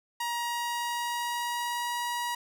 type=tone with pitch glide; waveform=sawtooth; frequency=948 to 959.6 Hz; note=A#5 to A#5; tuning=+29 to +50 cents; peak=-26 dBFS; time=0.2-2.35 s; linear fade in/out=5 ms; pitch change=+21 cents; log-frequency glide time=0.37-1.97 s; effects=none